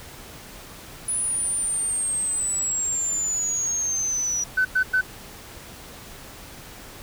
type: exponential sweep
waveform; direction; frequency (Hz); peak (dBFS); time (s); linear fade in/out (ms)
sine; down; 9956 to 5820; -22; 1.08-4.44; 5
type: tone bursts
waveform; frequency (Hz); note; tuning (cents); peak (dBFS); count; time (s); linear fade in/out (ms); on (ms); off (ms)
sine; 1513; F#6; +38; -16; 3; 4.57-5.013; 10; 81; 100
effects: tanh soft clip ceiling -12 dBFS + pink hiss -42 dBFS RMS until 7.02 s